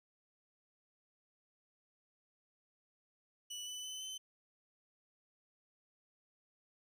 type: tone with pitch steps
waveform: 25% pulse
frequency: 2960 / 2993 / 3026 / 3059 Hz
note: F#7 / F#7 / F#7 / G7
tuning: 0 / +19 / +38 / -43 cents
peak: -39 dBFS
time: 3.5-4.18 s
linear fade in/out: 10 ms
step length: 170 ms
effects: none